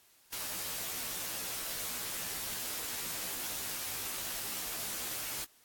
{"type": "noise with comb filter", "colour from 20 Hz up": "white", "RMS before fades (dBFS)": -38, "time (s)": [0.32, 5.45], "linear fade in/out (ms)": 10, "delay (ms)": 14, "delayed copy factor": -0.9, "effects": ["white hiss -64 dBFS RMS until 5.64 s", "AAC 64 kbps"]}